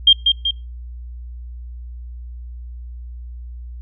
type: tone with echo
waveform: sine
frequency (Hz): 3202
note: G7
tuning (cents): +36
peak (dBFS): -5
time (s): 0.07-0.13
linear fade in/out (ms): 5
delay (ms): 190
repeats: 2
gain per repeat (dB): -5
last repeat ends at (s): 0.51
effects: noise-tail reverb RT60 0.3 s tail -26 dB re dry + added 60 Hz sine -30 dBFS peak until 3.81 s